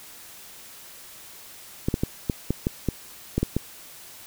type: clicks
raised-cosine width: 3 ms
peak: -9 dBFS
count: 10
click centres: 1.885 / 1.941 / 2.035 / 2.298 / 2.506 / 2.669 / 2.887 / 3.38 / 3.43 / 3.566 s
effects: white hiss -45 dBFS RMS until 4.26 s